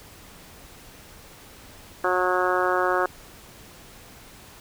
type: harmonic tone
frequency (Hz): 182.1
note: F#3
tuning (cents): -27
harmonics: 2 / 3 / 4 / 5 / 6 / 7 / 8 / 9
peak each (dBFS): -26 / -27 / -28 / -31 / -28 / -28 / -29 / -32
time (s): 2.04-3.06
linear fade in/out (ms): 2
effects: pink hiss -47 dBFS RMS until 4.6 s